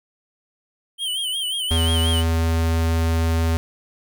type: tone with vibrato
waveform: square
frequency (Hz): 3100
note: G7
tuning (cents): -20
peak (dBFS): -23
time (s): 0.98-2.24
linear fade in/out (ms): 50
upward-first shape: sine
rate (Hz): 5.6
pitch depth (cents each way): 88
type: tone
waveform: square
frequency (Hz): 82.1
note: E2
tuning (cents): -6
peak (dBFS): -18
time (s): 1.71-3.57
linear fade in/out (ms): 0
effects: none